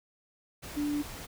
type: tone in noise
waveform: sine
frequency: 293.2 Hz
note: D4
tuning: 3 cents flat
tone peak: -28 dBFS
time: 0.76-1.03 s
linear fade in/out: 20 ms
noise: pink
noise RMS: -43 dBFS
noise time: 0.62-1.27 s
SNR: +12 dB
effects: none